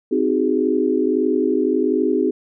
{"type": "chord", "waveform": "sine", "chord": "Ab dominant seventh", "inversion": "first", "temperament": "just", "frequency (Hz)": [259.6, 311.5, 373.8, 415.3], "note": ["C4", "Eb4", "Gb4", "Ab4"], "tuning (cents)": [-13, 2, 18, 0], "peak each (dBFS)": -21, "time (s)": [0.11, 2.31], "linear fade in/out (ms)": 10, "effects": []}